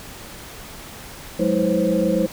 sine tone cluster, 183.1 / 210.1 / 322 / 508 / 536 Hz, F#3 / G#3 / E4 / B4 / C5, -18 / +20 / -41 / +49 / +42 cents, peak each -23 dBFS, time 1.39-2.27 s, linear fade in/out 10 ms, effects pink hiss -38 dBFS RMS until 2.32 s

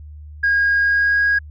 sine tone with pitch glide, 1632 to 1643.4 Hz, G#6 to G#6, -31 to -19 cents, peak -12 dBFS, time 0.43-1.39 s, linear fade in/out 10 ms, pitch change +12 cents, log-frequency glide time 0.82-1.19 s, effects tanh soft clip ceiling -10 dBFS + added 75 Hz sine -34 dBFS peak until 1.5 s

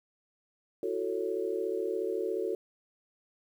sine chord, F# minor seventh, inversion third, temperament just, 333 / 370 / 444 / 555 Hz, E4 / F#4 / A4 / C#5, +18 / 0 / +16 / +2 cents, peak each -39 / -33 / -33 / -39 dBFS, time 0.83-2.55 s, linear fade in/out 2 ms, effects 10-bit

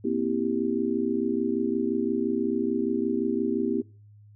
sine chord, C dominant seventh, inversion third, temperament just, 235.5 / 261.6 / 327 / 392.4 Hz, Bb3 / C4 / E4 / G4, +18 / 0 / -14 / +2 cents, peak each -29 dBFS, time 0.04-3.82 s, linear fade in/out 10 ms, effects noise-tail reverb RT60 0.4 s tail -23 dB re dry + added 104 Hz sine -49 dBFS peak until 4.35 s

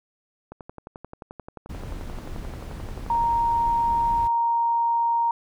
click train, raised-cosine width 1 ms, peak -24 dBFS, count 32, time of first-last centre 0.52-3.239 s, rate 11.4 Hz
brown noise, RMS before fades -34 dBFS, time 1.69-4.28 s, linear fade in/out 10 ms
sine tone, 932.3 Hz, A#5, in tune, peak -19 dBFS, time 3.1-5.31 s, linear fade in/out 2 ms
effects none

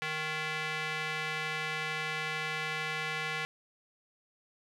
square tone with band-pass filter, 155.56 Hz, D#3, in tune, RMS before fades -35 dBFS, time 0.02-3.45 s, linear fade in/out 0 ms, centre 2200 Hz, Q 1.7, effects none

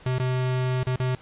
square tone with dropouts, 127.8 Hz, C3, 40 cents flat, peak -23 dBFS, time 0.06-1.15 s, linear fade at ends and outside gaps 2 ms, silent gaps 0.183-0.198 / 0.832-0.869 / 0.96-0.999 s, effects pink hiss -50 dBFS RMS until 1.21 s + resampled to 8000 Hz

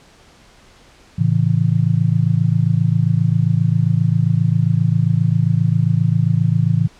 sine chord, A major, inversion none, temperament just, 110 / 137.5 / 165 Hz, A2 / C#3 / E3, 0 / -14 / +2 cents, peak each -17 dBFS, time 1.18-6.88 s, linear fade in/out 10 ms, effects pink hiss -48 dBFS RMS until 6.99 s + low-pass 7000 Hz 12 dB/octave

